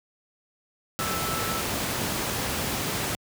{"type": "tone in noise", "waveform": "sine", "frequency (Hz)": 1318.5, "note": "E6", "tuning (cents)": 0, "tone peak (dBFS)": -32, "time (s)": [0.99, 1.61], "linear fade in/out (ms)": 0, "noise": "pink", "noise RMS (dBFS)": -28, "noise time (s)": [0.99, 3.15], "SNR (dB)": -7, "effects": ["high-pass 80 Hz 12 dB/octave"]}